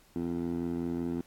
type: tone with band-pass filter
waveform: 15% pulse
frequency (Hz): 85.3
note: F2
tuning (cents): -40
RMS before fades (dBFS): -33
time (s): 0.16-1.21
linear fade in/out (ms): 0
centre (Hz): 290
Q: 2.1
effects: pink hiss -62 dBFS RMS until 1.26 s + AAC 64 kbps